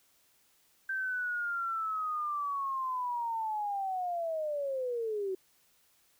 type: linear sweep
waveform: sine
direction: down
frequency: 1568 to 370 Hz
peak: -31 dBFS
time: 0.89-5.35 s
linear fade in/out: 5 ms
effects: white hiss -68 dBFS RMS until 6.19 s